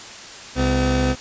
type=tone pair together; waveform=25% pulse; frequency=67.33 / 255.1 Hz; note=C#2 / C4; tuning=-50 / -44 cents; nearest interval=octave + major seventh; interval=2306 cents; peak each=-16 dBFS; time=0.55-1.16 s; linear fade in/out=50 ms; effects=white hiss -37 dBFS RMS until 1.2 s + resampled to 16000 Hz